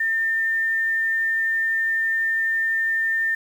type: tone with quantisation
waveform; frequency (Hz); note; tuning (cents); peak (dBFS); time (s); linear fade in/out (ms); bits
sine; 1803; A6; +42; -19; 0-3.35; 5; 8
effects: none